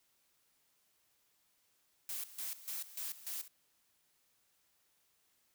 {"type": "noise with tremolo", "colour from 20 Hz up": "blue", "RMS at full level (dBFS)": -41, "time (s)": [2.09, 3.48], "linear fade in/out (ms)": 2, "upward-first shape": "square", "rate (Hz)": 3.4, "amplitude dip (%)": 80, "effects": ["white hiss -75 dBFS RMS until 5.54 s"]}